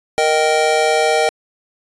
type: chord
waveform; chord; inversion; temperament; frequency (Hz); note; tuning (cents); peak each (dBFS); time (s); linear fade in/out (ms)
square; Eb major; second; just; 466.7 / 622.3 / 777.8; Bb4 / Eb5 / G5; +2 / 0 / -14; -18; 0.18-1.29; 0
effects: resampled to 22050 Hz